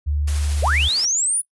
sine tone, 73.4 Hz, D2, in tune, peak -18 dBFS, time 0.06-0.89 s, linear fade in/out 20 ms
white noise with tremolo, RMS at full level -31 dBFS, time 0.27-1.06 s, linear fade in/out 10 ms, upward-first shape triangle, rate 13 Hz, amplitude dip 30%
sine linear sweep, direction up, 397.8 to 9990 Hz, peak -17 dBFS, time 0.62-1.42 s, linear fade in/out 20 ms
effects noise-tail reverb RT60 0.1 s tail -23 dB re dry + resampled to 24000 Hz

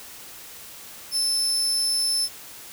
30% pulse tone, 5274 Hz, E8, in tune, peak -17 dBFS, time 1.11-2.29 s, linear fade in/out 50 ms, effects white hiss -42 dBFS RMS until 2.72 s

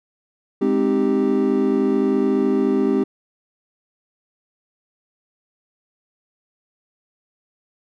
triangle chord, Ab major seventh, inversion none, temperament equal, 207.7 / 261.6 / 311.1 / 392 Hz, Ab3 / C4 / Eb4 / G4, 0 / 0 / 0 / 0 cents, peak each -21 / -18 / -22 / -18 dBFS, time 0.61-3.04 s, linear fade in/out 10 ms, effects none

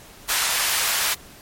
pink high-pass noise, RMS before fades -22 dBFS, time 0.28-1.15 s, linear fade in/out 20 ms, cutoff 1200 Hz, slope 12 dB/octave, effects pink hiss -45 dBFS RMS until 1.41 s + MP3 64 kbps

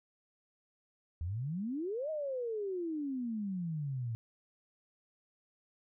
sine exponential two-way sweep, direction up then down, 77.6 to 639 to 111.2 Hz, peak -34 dBFS, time 1.21-4.15 s, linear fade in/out 0 ms, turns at 2.1 s, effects none

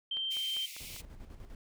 sine tone, 3136 Hz, G7, in tune, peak -32 dBFS, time 0.11-0.66 s, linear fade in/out 5 ms
click train, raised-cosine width 0.3 ms, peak -32 dBFS, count 5, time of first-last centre 0.17-0.964 s, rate 5.04 Hz
pink high-pass noise, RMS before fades -46 dBFS, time 0.3-1.02 s, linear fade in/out 20 ms, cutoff 2100 Hz, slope 96 dB/octave
brown noise with tremolo, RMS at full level -46 dBFS, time 0.8-1.55 s, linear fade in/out 2 ms, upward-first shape square, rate 10 Hz, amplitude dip 55%
effects none

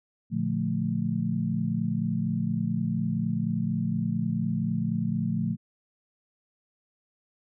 sine chord, Bb major seventh, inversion none, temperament equal with one note detuned, 116.54 / 146.83 / 175.83 / 220 Hz, Bb2 / D3 / F3 / A3, 0 / 0 / +12 / 0 cents, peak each -32 / -33 / -29 / -29 dBFS, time 0.3-5.57 s, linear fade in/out 50 ms, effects none

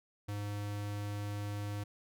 square tone, 102.8 Hz, G#2, 17 cents flat, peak -37 dBFS, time 0.28-1.84 s, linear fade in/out 10 ms, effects none

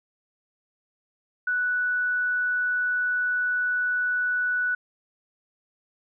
sine tone, 1480 Hz, F#6, in tune, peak -22 dBFS, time 1.47-4.75 s, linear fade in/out 5 ms, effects none

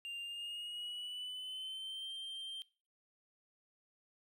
triangle tone with pitch glide, 2794 to 3154 Hz, F7 to G7, 0 to +10 cents, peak -40 dBFS, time 0.05-2.62 s, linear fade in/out 0 ms, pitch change +210 cents, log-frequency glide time 0.22-2.1 s, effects noise-tail reverb RT60 0.4 s tail -21 dB re dry

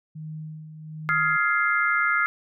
sine tone with tremolo, 155.8 Hz, D#3, 3 cents sharp, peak -32 dBFS, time 0.15-1.37 s, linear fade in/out 10 ms, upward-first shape sine, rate 1.3 Hz, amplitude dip 55%
sine chord, F minor seventh, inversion third, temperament just, 1257.2 / 1396.9 / 1676.3 / 2095 Hz, Eb6 / F6 / Ab6 / C7, +18 / 0 / +16 / +2 cents, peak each -26 / -23 / -28 / -25 dBFS, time 1.09-2.26 s, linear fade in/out 0 ms
effects none

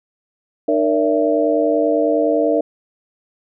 sine tone cluster, 304.1 / 464.4 / 573 / 663 Hz, D#4 / A#4 / D5 / E5, -40 / -7 / -43 / +10 cents, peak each -19 dBFS, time 0.68-2.61 s, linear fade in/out 5 ms, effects none

